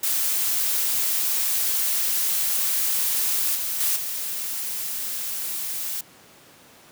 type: noise with level steps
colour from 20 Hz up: blue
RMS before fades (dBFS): -23 / -27 / -22 / -29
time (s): 0.03-6.01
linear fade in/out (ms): 5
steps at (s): 3.55 / 3.8 / 3.96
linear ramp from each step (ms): 5
effects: pink hiss -50 dBFS RMS until 6.91 s + high-pass 150 Hz 12 dB/octave